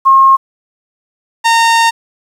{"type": "tone pair in turn", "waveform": ["sine", "sawtooth"], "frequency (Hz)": [1075, 918.2], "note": ["C6", "A#5"], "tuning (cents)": [47, -26], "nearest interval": "minor third", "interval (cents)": 273, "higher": "first", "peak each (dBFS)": -3, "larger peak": "neither", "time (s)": [[0.05, 0.37], [1.44, 1.91]], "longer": "second", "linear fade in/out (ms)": 20, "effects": ["low-pass 8000 Hz 12 dB/octave", "7-bit"]}